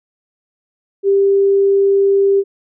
sine tone, 395.1 Hz, G4, 14 cents sharp, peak -9 dBFS, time 1.03-2.44 s, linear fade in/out 50 ms, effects none

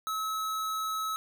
square tone, 1292 Hz, E6, 35 cents flat, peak -31 dBFS, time 0.07-1.16 s, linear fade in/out 0 ms, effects none

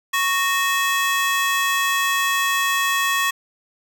30% pulse ring-modulated tone, 1480 Hz, F#6, in tune, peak -12 dBFS, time 0.13-3.31 s, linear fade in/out 10 ms, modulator 373 Hz, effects none

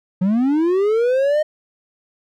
triangle linear sweep, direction up, 176.5 to 621 Hz, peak -12 dBFS, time 0.21-1.43 s, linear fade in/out 10 ms, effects none

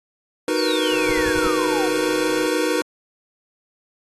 square chord, B major seventh, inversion first, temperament equal with one note detuned, 311.1 / 370 / 467.5 / 493.9 Hz, D#4 / F#4 / A#4 / B4, 0 / 0 / +5 / 0 cents, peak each -24 / -26 / -26 / -25 dBFS, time 0.48-2.82 s, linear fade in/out 2 ms
sine exponential sweep, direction down, 4934 to 702 Hz, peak -25 dBFS, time 0.54-1.89 s, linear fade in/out 50 ms
click train, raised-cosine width 0.5 ms, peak -24 dBFS, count 208, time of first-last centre 0.92-2.465 s, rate 134 Hz
brown noise bursts, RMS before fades -31 dBFS, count 5, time 1.08-1.482 s, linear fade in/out 10 ms, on 46 ms, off 43 ms
effects AAC 32 kbps

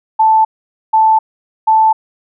sine tone bursts, 879 Hz, A5, 2 cents flat, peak -6 dBFS, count 3, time 0.19-1.93 s, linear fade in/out 10 ms, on 260 ms, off 480 ms, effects none

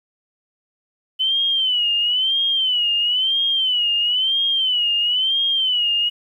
sine tone with vibrato, 3026 Hz, F#7, 38 cents sharp, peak -16 dBFS, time 1.19-6.1 s, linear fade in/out 20 ms, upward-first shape sine, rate 1 Hz, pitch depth 120 cents each way, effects 9-bit

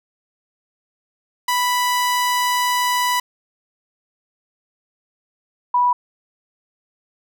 sawtooth / sine tone pair in turn, 987.8 / 981 Hz, B5 / B5, 0 / -12 cents, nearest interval unison, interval 12 cents, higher first, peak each -13 / -13 dBFS, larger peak neither, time 1.48-3.2 / 5.74-5.93 s, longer first, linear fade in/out 5 ms, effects none

